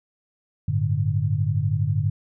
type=chord; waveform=sine; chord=G suspended second; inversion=none; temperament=just; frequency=98 / 110.25 / 147 Hz; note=G2 / A2 / D3; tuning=0 / +4 / +2 cents; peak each=-24 dBFS; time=0.68-2.1 s; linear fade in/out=5 ms; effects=none